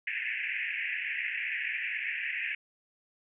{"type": "band-pass noise", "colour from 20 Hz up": "pink", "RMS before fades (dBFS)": -34, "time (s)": [0.07, 2.55], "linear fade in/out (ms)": 2, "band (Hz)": [1700, 2700], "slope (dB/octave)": 96, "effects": []}